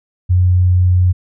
sine tone, 90.5 Hz, F#2, 38 cents flat, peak -8 dBFS, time 0.29-1.13 s, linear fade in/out 20 ms, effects none

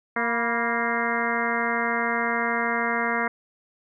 harmonic tone with a mistuned harmonic, 233.1 Hz, A#3, in tune, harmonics 1 / 2 / 3 / 4 / 5 / 6 / 7 / 8 / 9, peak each -31 / -31 / -31 / -31 / -31 / -31 / -31 / -31 / -31 dBFS, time 0.16-3.28 s, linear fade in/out 5 ms, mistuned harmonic 4, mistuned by +66 cents, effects none

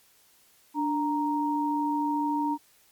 sine tone pair together, 293.7 / 932.4 Hz, D4 / A#5, 0 / 0 cents, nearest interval octave + minor sixth, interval 2000 cents, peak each -27 dBFS, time 0.74-2.58 s, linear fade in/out 50 ms, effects white hiss -61 dBFS RMS until 2.91 s + MP3 96 kbps

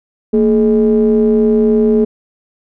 triangle ring-modulated tone, 98.1 Hz, G2, 2 cents sharp, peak -3 dBFS, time 0.33-2.05 s, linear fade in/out 10 ms, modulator 326 Hz, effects none

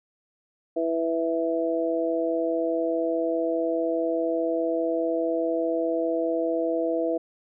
harmonic tone, 164.81 Hz, E3, in tune, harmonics 2 / 3 / 4, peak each -27 / -27 / -27 dBFS, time 0.76-7.18 s, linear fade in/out 10 ms, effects none

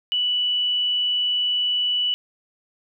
sine tone, 2960 Hz, F#7, in tune, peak -19 dBFS, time 0.12-2.14 s, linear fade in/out 0 ms, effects none

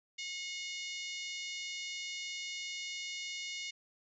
harmonic tone, 723 Hz, F#5, 40 cents flat, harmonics 3 / 4 / 5 / 6 / 7 / 8 / 9 / 10, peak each -43 / -45 / -47 / -49 / -50 / -51 / -52 / -53 dBFS, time 0.18-3.71 s, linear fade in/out 10 ms, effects none

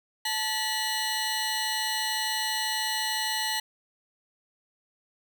35% pulse tone cluster, 873 / 1941 / 2948 / 4180 Hz, A5 / B6 / F#7 / C8, -14 / -31 / -7 / -2 cents, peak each -31 dBFS, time 0.25-3.6 s, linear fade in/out 5 ms, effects none

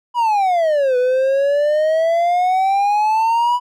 triangle exponential two-way sweep, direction down then up, 987.8 to 493.9 to 987.8 Hz, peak -11 dBFS, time 0.14-3.6 s, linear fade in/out 50 ms, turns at 0.97 s, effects none

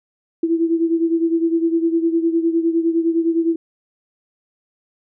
sine beating tone pair, 329.6 / 339.4 Hz, E4 / F4, 0 / -49 cents, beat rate 9.8 Hz, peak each -16 / -21 dBFS, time 0.43-3.56 s, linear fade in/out 5 ms, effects none

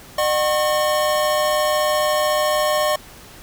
square tone cluster, 606 / 747 / 1088 Hz, D#5 / F#5 / C#6, -46 / +16 / -33 cents, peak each -19 / -27 / -23 dBFS, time 0.18-2.96 s, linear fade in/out 5 ms, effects pink hiss -42 dBFS RMS until 3.42 s

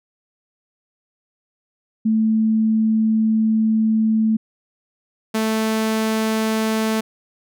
sine / sawtooth tone pair in turn, 220 / 220 Hz, A3 / A3, 0 / 0 cents, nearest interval unison, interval 0 cents, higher neither, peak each -14 dBFS, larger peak neither, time 2.05-4.37 / 5.34-7.01 s, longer first, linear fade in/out 10 ms, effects none

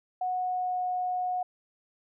sine tone with pitch glide, 734 to 728.9 Hz, F#5 to F#5, -14 to -26 cents, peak -27 dBFS, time 0.21-1.43 s, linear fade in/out 5 ms, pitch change -12 cents, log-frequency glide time 0.34-0.82 s, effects none

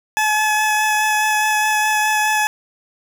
20% pulse tone with vibrato, 855 Hz, A5, 50 cents flat, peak -10 dBFS, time 0.17-2.47 s, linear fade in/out 0 ms, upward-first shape sine, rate 4.8 Hz, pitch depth 12 cents each way, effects none

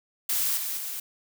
blue noise with level steps, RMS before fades -26 / -31 / -34 dBFS, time 0.29-1 s, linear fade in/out 5 ms, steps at 0.57 / 0.77 s, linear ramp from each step 5 ms, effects none

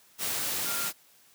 sine tone in noise, 1396.9 Hz, F6, in tune, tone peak -37 dBFS, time 0.64-0.91 s, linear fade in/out 50 ms, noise white, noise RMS -31 dBFS, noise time 0.18-0.93 s, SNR -9 dB, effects white hiss -60 dBFS RMS until 1.34 s + high-pass 100 Hz 12 dB/octave

